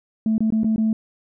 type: tone with dropouts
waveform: sine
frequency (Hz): 220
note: A3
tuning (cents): 0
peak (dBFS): -15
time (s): 0.26-0.93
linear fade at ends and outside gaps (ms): 2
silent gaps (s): 0.381-0.405 / 0.504-0.523 / 0.634-0.644 / 0.761-0.78
effects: tanh soft clip ceiling -13 dBFS